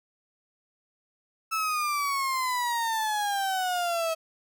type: exponential sweep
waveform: 35% pulse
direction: down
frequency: 1318.5 to 643 Hz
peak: -24 dBFS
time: 1.51-4.15 s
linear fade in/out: 20 ms
effects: none